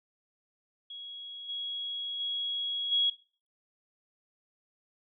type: tone with level steps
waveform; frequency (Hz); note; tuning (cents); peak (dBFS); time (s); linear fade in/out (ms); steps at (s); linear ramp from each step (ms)
sine; 3322; G#7; 0; -40 / -33 / -30 / -23; 0.9-3.1; 5; 1.48 / 2.19 / 2.91; 20
effects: noise-tail reverb RT60 0.4 s tail -17 dB re dry